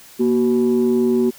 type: tone pair together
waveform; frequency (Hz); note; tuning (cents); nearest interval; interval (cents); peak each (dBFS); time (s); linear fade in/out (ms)
sine; 237.5 / 375; A#3 / F#4; +33 / +23; minor sixth; 790; -15; 0.19-1.31; 20
effects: tanh soft clip ceiling -9 dBFS + white hiss -44 dBFS RMS until 1.38 s